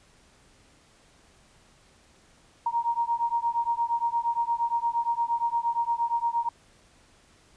sine beating tone pair, 932.3 / 940.9 Hz, A#5 / A#5, 0 / +16 cents, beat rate 8.6 Hz, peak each -27 dBFS, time 2.66-6.49 s, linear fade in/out 5 ms, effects pink hiss -59 dBFS RMS until 7.56 s + resampled to 22050 Hz

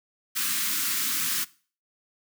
white band-stop noise, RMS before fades -27 dBFS, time 0.35-1.45 s, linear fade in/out 20 ms, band 330 to 1100 Hz, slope 48 dB/octave, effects noise-tail reverb RT60 0.4 s tail -20 dB re dry + high-pass 200 Hz 12 dB/octave

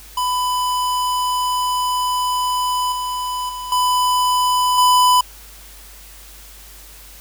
square tone with level steps, 998 Hz, B5, 18 cents sharp, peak -18 / -22 / -27 / -15 / -11 dBFS, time 0.17-5.21 s, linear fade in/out 5 ms, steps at 2.92 / 3.49 / 3.72 / 4.78 s, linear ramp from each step 2 ms, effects added 50 Hz sine -42 dBFS peak until 7.2 s + white hiss -42 dBFS RMS until 7.2 s

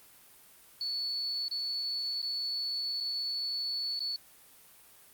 sine tone with dropouts, 4435 Hz, C#8, in tune, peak -31 dBFS, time 0.81-4.16 s, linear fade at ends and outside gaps 1 ms, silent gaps 1.482-1.512 / 2.217-2.227 / 3.002-3.006 / 3.993-4.004 s, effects white hiss -57 dBFS RMS until 5.13 s + Opus 32 kbps

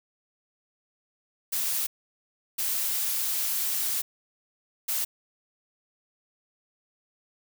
blue noise bursts at uneven times, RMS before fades -28 dBFS, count 3, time 1.52-1.87 / 2.58-4.02 / 4.88-5.05 s, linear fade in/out 10 ms, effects none

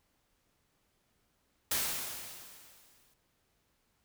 white noise with exponential decay, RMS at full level -30 dBFS, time 1.71-3.14 s, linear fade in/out 5 ms, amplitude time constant 310 ms, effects pink hiss -75 dBFS RMS until 4.04 s

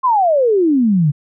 sine exponential sweep, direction down, 1078 to 138.59 Hz, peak -10 dBFS, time 0.03-1.12 s, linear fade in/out 20 ms, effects none

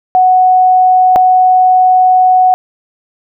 sine tone pair in turn, 740 / 740 Hz, F#5 / F#5, 0 / 0 cents, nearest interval unison, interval 0 cents, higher neither, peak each -4 dBFS, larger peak neither, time 0.15-1.16 / 1.16-2.54 s, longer second, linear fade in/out 0 ms, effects none

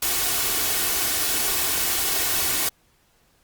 white noise with comb filter, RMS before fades -23 dBFS, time 0.02-2.69 s, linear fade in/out 5 ms, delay 2.7 ms, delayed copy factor +0.5, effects pink hiss -62 dBFS RMS until 3.43 s + Opus 48 kbps

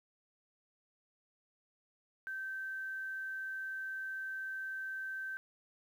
sine tone with quantisation, 1551 Hz, G6, 19 cents flat, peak -38 dBFS, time 2.27-5.37 s, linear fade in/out 0 ms, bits 11, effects none

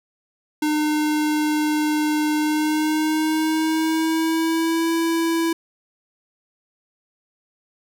square tone with pitch glide, 303.3 to 330.8 Hz, D#4 to E4, -44 to +6 cents, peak -19 dBFS, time 0.62-5.53 s, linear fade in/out 5 ms, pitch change +150 cents, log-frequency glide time 2.36-4.92 s, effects none

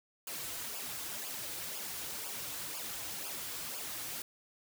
white noise with flanger, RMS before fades -41 dBFS, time 0.27-4.22 s, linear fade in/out 2 ms, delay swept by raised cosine 0.5 to 5.2 ms, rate 2 Hz, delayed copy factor -0.7, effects none

